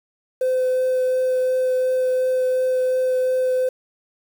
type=tone with vibrato; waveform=sine; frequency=512 Hz; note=C5; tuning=38 cents flat; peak=-15 dBFS; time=0.41-3.69 s; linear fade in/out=5 ms; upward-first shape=triangle; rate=2.8 Hz; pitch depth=8 cents each way; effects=tanh soft clip ceiling -15 dBFS + 7-bit